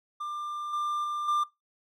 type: tone with level steps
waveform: triangle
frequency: 1192 Hz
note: D6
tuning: 25 cents sharp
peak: -30 / -25 / -27 / -21 dBFS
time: 0.2-1.44 s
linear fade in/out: 10 ms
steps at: 0.73 / 1.04 / 1.28 s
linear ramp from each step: 5 ms
effects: noise-tail reverb RT60 0.2 s tail -22 dB re dry